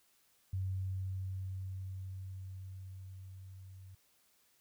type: tone with level ramp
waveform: sine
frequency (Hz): 94.6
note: F#2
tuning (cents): +39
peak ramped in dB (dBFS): -33 to -50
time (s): 0.53-3.95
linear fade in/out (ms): 5
effects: white hiss -71 dBFS RMS until 4.6 s